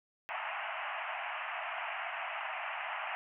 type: band-pass noise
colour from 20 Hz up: pink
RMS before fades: -39 dBFS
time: 0.29-3.15 s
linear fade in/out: 0 ms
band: 640 to 2900 Hz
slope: 96 dB/octave
effects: none